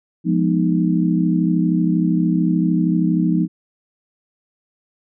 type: chord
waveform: sine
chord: F half-diminished seventh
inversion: none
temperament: equal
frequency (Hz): 174.61 / 207.7 / 246.9 / 311.1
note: F3 / Ab3 / Cb4 / Eb4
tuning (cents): 0 / 0 / 0 / 0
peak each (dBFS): -17 / -23 / -22 / -20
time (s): 0.24-3.48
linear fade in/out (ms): 50
effects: none